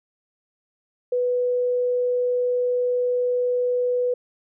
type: tone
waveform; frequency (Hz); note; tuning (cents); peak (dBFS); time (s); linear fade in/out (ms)
sine; 493.9; B4; 0; -19; 1.12-4.14; 5
effects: none